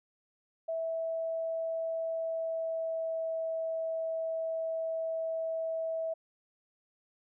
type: tone with pitch glide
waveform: sine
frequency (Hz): 654 to 650.2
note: E5 to E5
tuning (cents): -14 to -24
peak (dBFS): -31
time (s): 0.68-6.14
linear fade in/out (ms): 10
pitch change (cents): -10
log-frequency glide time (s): 2.12-3.36
effects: none